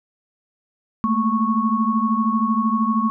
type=tone cluster; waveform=sine; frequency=215.9 / 228.8 / 1104 Hz; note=A3 / A#3 / C#6; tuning=-33 / -32 / -7 cents; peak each=-21 dBFS; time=1.04-3.1 s; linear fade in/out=0 ms; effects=none